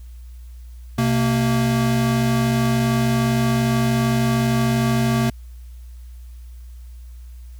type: tone pair together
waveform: square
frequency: 127.38 / 230 Hz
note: C3 / A#3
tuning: -46 / -23 cents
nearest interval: minor seventh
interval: 1023 cents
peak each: -20 dBFS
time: 0.98-5.3 s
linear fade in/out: 5 ms
effects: added 60 Hz sine -35 dBFS peak until 7.59 s + white hiss -58 dBFS RMS until 7.59 s